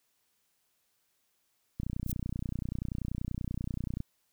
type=click train; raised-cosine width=5 ms; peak=-22 dBFS; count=68; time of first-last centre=1.8-4.004 s; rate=30.4 Hz
type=noise with exponential growth; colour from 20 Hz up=violet; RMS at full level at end=-30 dBFS; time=2.04-2.12 s; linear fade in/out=5 ms; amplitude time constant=17 ms
effects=white hiss -75 dBFS RMS until 4.32 s